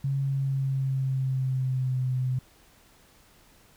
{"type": "tone with pitch glide", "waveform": "sine", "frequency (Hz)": [137.3, 128.11], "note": ["C#3", "C3"], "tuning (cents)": [-16, -36], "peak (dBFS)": -24, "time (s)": [0.04, 2.39], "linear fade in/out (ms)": 5, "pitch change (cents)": -120, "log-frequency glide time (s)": [0.22, 2.05], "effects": ["pink hiss -58 dBFS RMS until 3.76 s"]}